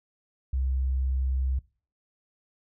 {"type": "tone", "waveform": "sine", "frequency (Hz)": 65.41, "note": "C2", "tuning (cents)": 0, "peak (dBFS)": -24, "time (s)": [0.53, 1.59], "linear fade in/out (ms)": 5, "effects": ["noise-tail reverb RT60 0.4 s tail -21 dB re dry"]}